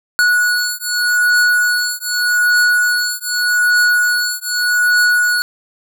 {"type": "beating tone pair", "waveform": "square", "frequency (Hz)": [1462, 1462.83], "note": ["F#6", "F#6"], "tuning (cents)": [-21, -20], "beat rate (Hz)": 0.83, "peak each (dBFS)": -16, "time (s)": [0.19, 5.42], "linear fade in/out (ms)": 0, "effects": []}